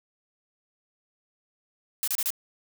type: noise bursts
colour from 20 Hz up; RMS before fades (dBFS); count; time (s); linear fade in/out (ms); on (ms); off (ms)
blue; -27; 4; 2.03-2.304; 0; 46; 30
effects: none